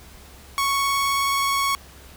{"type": "tone with vibrato", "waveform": "sawtooth", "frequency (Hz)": 1108.7, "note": "C#6", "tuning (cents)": 0, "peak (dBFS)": -16, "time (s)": [0.58, 1.75], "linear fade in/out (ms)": 0, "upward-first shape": "sine", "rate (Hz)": 19, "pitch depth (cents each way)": 11, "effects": ["added 67 Hz sine -47 dBFS peak until 2.16 s", "pink hiss -47 dBFS RMS until 2.16 s"]}